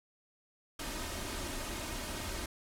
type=noise with comb filter; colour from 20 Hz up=pink; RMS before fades=-39 dBFS; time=0.79-2.46 s; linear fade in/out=5 ms; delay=3.2 ms; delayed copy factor=+0.5; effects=low-pass 12000 Hz 12 dB/octave